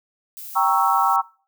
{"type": "noise", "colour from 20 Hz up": "violet", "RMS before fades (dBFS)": -36, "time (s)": [0.37, 1.16], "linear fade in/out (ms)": 0}
{"type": "chord", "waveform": "sine", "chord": "G diminished seventh", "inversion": "none", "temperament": "equal", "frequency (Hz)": [784, 932.3, 1108.7, 1318.5], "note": ["G5", "Bb5", "Db6", "Fb6"], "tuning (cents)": [0, 0, 0, 0], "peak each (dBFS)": -21, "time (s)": [0.55, 1.22], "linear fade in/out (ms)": 20}
{"effects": ["noise-tail reverb RT60 0.4 s tail -22 dB re dry"]}